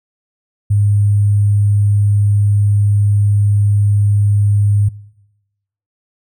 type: tone with sample-and-hold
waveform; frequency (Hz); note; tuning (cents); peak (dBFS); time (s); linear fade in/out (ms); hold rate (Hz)
sine; 102.3; G#2; -26; -9; 0.7-4.89; 10; 8820
effects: noise-tail reverb RT60 1.0 s tail -23 dB re dry